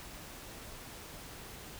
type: silence
effects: pink hiss -48 dBFS RMS until 1.79 s